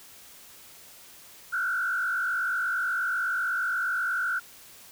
sine tone with frequency modulation, 1457 Hz, F#6, 27 cents flat, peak -25 dBFS, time 1.52-4.4 s, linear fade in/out 20 ms, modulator 48.2 Hz, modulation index 1.7, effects white hiss -50 dBFS RMS until 4.91 s

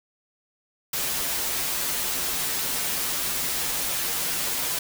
white noise with comb filter, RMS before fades -27 dBFS, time 0.93-4.79 s, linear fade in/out 5 ms, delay 9.5 ms, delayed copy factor -0.7, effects none

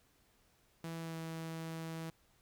sawtooth tone with pitch glide, 164.81 to 162.82 Hz, E3 to E3, 0 to -21 cents, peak -37 dBFS, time 0.84-2.1 s, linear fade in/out 2 ms, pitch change -21 cents, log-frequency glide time 0.99-1.18 s, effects pink hiss -71 dBFS RMS until 2.41 s

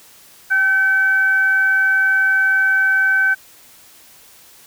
sine tone with frequency modulation, 1534 Hz, G6, 38 cents flat, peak -12 dBFS, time 0.5-3.35 s, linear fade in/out 20 ms, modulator 747 Hz, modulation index 0.23, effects white hiss -46 dBFS RMS until 4.66 s

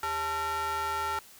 square ring-modulated tone, 239.8 Hz, A#3, 49 cents sharp, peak -27 dBFS, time 0.03-1.19 s, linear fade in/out 2 ms, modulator 1120 Hz, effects white hiss -53 dBFS RMS until 1.39 s

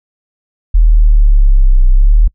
sine linear two-way sweep, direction down then up, 40.69 to 30.87 to 40.69 Hz, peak -3 dBFS, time 0.74-2.28 s, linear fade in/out 10 ms, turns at 1.87 s, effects noise-tail reverb RT60 0.1 s tail -26 dB re dry

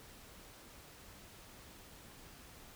silence, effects pink hiss -56 dBFS RMS until 2.75 s

